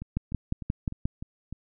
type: two click trains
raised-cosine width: 5 ms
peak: -14 / -24 dBFS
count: 6 / 6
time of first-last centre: 0.17-1.055 / 0.02-1.526 s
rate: 5.65 / 3.32 Hz
effects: none